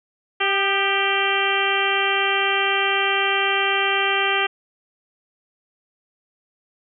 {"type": "harmonic tone with a mistuned harmonic", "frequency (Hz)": 392, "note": "G4", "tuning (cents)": 0, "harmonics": [1, 2, 3, 4, 5, 6, 7, 8], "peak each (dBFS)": [-26, -26, -26, -26, -26, -26, -26, -26], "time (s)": [0.4, 4.47], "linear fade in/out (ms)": 10, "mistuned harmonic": 3, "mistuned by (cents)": 47, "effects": []}